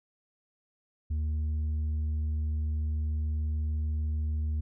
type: tone with tanh clipping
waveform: triangle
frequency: 76.7 Hz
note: D#2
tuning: 24 cents flat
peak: -28 dBFS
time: 1.1-4.61 s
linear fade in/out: 10 ms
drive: 8 dB
effects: none